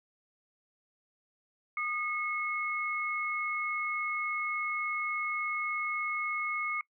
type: tone pair together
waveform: sine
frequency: 1223.5 / 2180 Hz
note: D#6 / C#7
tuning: -29 / -29 cents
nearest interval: minor seventh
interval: 1000 cents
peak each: -35 / -32 dBFS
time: 1.77-6.81 s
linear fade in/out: 2 ms
effects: noise-tail reverb RT60 0.1 s tail -22 dB re dry